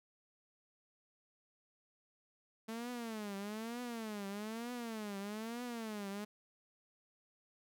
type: tone with vibrato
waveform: sawtooth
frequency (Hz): 220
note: A3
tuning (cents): 0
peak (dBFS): -37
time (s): 2.68-6.25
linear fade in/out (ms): 10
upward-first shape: triangle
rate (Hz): 1.1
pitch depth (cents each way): 210
effects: none